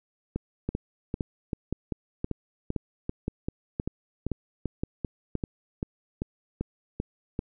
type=two click trains; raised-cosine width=3 ms; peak=-15 / -16 dBFS; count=10 / 19; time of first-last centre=0.69-5.353 / 0.36-7.391 s; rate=1.93 / 2.56 Hz; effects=none